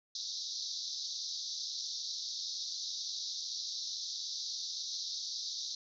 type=band-pass noise; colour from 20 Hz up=pink; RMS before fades=-40 dBFS; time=0.15-5.75 s; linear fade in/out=2 ms; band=3700 to 6100 Hz; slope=96 dB/octave; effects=none